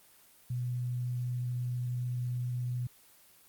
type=tone; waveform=sine; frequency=123.47 Hz; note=B2; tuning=in tune; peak=-31 dBFS; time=0.5-2.87 s; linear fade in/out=5 ms; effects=white hiss -60 dBFS RMS until 3.48 s + Opus 24 kbps